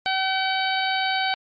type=harmonic tone with a mistuned harmonic; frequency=763 Hz; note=G5; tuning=47 cents flat; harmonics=1 / 2 / 3 / 4 / 5 / 6; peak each=-24 / -27 / -29 / -30 / -31 / -32 dBFS; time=0.06-1.34 s; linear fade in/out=0 ms; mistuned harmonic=6; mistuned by=-20 cents; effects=MP3 32 kbps